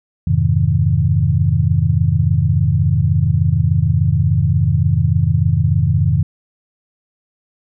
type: chord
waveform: sine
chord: F minor seventh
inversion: none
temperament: equal with one note detuned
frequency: 87.31 / 103.83 / 130.81 / 157.19 Hz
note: F2 / Ab2 / C3 / Eb3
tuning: 0 / 0 / 0 / +18 cents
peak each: -17 dBFS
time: 0.27-6.23 s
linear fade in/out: 5 ms
effects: none